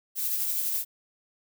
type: noise with tremolo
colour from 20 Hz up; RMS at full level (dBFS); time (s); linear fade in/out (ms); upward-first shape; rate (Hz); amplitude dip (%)
violet; -27; 0.15-0.85; 50; triangle; 12; 35
effects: none